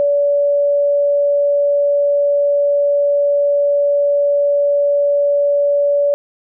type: tone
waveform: sine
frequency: 573 Hz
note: D5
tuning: 43 cents flat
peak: -11 dBFS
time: 0-6.14 s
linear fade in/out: 0 ms
effects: none